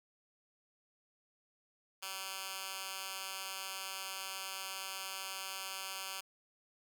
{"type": "tone with high-pass filter", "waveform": "10% pulse", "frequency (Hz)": 191.6, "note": "G3", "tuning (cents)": -39, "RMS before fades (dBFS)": -43, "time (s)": [2.02, 6.21], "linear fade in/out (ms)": 10, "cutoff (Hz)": 1800, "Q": 0.59, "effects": []}